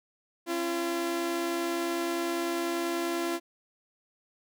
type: tone pair together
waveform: sawtooth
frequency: 270.2 / 340.4 Hz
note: C#4 / F4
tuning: -44 / -44 cents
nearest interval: major third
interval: 400 cents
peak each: -33 / -25 dBFS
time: 0.46-3.4 s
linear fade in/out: 50 ms
effects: none